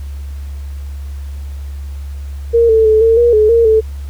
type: tone with pitch steps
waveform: sine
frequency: 465 / 444 / 434.7 / 452.8 / 475.2 / 428.1 / 462.6 / 438.7 Hz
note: A#4 / A4 / A4 / A4 / A#4 / A4 / A#4 / A4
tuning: -4 / +16 / -21 / +50 / +33 / -47 / -13 / -5 cents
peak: -6 dBFS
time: 2.53-3.81 s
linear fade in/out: 20 ms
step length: 160 ms
effects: added 70 Hz sine -22 dBFS peak until 4.09 s + pink hiss -45 dBFS RMS until 4.09 s